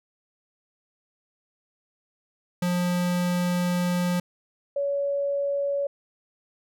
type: tone pair in turn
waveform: square / sine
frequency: 177.5 / 563.5 Hz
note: F3 / C#5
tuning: +28 / +28 cents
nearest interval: octave + minor sixth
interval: 2000 cents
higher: second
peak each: -23 dBFS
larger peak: neither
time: 2.62-4.2 / 4.76-5.87 s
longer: first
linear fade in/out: 5 ms
effects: none